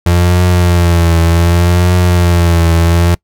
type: tone with vibrato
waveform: 35% pulse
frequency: 86.4 Hz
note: F2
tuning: 18 cents flat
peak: -5 dBFS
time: 0.06-3.15 s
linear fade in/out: 5 ms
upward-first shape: triangle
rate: 0.66 Hz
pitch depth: 68 cents each way
effects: noise-tail reverb RT60 0.1 s tail -25 dB re dry